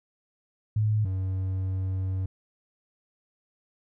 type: tone pair in turn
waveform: sine / triangle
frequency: 107.2 / 94.35 Hz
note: A2 / F#2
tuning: -45 / +34 cents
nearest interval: major second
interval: 221 cents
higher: first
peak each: -21 / -24 dBFS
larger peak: first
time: 0.76-1.05 / 1.05-2.26 s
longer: second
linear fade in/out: 5 ms
effects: none